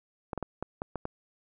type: clicks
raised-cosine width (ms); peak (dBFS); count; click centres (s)
1; -19; 7; 0.332 / 0.377 / 0.427 / 0.626 / 0.819 / 0.957 / 1.054
effects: none